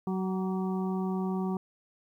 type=harmonic tone with a mistuned harmonic; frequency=187.6 Hz; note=F#3; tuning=24 cents sharp; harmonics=1 / 2 / 4 / 5 / 6; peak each=-29 / -35 / -41 / -43 / -45 dBFS; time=0.07-1.57 s; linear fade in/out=2 ms; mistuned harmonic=6; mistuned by=+41 cents; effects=11-bit